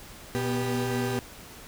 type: tone cluster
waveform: 35% pulse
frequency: 120.6 / 245.6 / 392.3 Hz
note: B2 / B3 / G4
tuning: -41 / -9 / +1 cents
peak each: -29 dBFS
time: 0.35-1.19 s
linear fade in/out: 0 ms
effects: pink hiss -46 dBFS RMS until 1.67 s